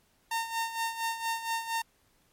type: tone with tremolo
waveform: sawtooth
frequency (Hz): 912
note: A#5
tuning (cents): -38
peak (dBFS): -24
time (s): 0.31-1.82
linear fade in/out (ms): 5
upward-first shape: sine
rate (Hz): 4.3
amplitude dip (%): 70
effects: pink hiss -68 dBFS RMS until 2.32 s + MP3 64 kbps